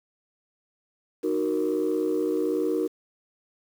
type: chord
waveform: sine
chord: D# minor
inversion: none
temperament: equal with one note detuned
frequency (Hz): 308.8 / 370 / 466.2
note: D#4 / F#4 / A#4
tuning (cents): -13 / 0 / 0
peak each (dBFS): -26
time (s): 1.23-2.88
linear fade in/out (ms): 20
effects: tanh soft clip ceiling -17 dBFS + 8-bit